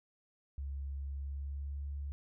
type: tone with pitch glide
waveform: sine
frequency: 69.3 to 70.92 Hz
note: C#2 to C#2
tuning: 0 to +40 cents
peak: -37 dBFS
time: 0.58-2.12 s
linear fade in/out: 0 ms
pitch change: +40 cents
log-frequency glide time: 1.12-1.89 s
effects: none